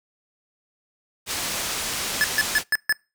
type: low-pass noise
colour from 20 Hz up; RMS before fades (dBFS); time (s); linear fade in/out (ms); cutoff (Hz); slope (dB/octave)
white; -28; 1.26-2.64; 50; 8500; 12
type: tone bursts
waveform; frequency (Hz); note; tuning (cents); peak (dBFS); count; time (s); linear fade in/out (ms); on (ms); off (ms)
square; 1725; A6; -35; -17; 5; 2.21-2.925; 0; 31; 140
effects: noise-tail reverb RT60 0.3 s tail -26 dB re dry